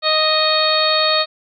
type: harmonic tone with a mistuned harmonic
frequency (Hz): 622.3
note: D#5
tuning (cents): 0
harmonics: 1 / 2 / 3 / 4 / 5 / 6 / 7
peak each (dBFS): -19 / -20 / -25 / -25 / -29 / -20 / -19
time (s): 0.02-1.26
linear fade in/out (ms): 50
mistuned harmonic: 5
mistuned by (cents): +32
effects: none